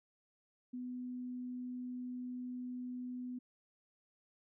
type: tone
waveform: sine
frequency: 249.3 Hz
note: B3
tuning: 16 cents sharp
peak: -40 dBFS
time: 0.73-3.39 s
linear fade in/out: 10 ms
effects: none